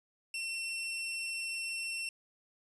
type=tone; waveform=sawtooth; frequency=2707 Hz; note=E7; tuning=45 cents sharp; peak=-32 dBFS; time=0.34-2.09 s; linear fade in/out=2 ms; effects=resampled to 24000 Hz